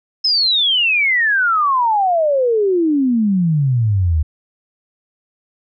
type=exponential sweep; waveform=sine; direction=down; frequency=5250 to 74.2 Hz; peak=-12 dBFS; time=0.24-4.23 s; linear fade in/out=10 ms; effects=none